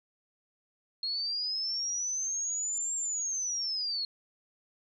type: linear two-way sweep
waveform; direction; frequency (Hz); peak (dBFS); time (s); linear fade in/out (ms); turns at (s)
sine; up then down; 4253 to 7460 to 4253; -30; 1.03-4.05; 2; 2.95
effects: none